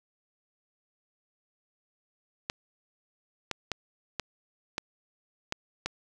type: clicks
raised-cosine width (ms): 0.2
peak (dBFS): -13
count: 7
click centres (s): 2.499 / 3.513 / 3.717 / 4.197 / 4.781 / 5.524 / 5.86
effects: none